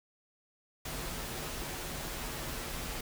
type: noise with comb filter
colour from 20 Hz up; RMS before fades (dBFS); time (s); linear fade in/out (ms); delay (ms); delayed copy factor
pink; -39; 0.85-3.01; 5; 10; -0.5
effects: none